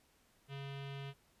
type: tone with low-pass filter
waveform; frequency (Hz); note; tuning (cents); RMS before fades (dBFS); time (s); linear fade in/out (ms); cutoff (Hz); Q
square; 138.59; C#3; 0; -45; 0.48-1.14; 50; 3100; 3.2
effects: pink hiss -71 dBFS RMS until 1.4 s + resampled to 32000 Hz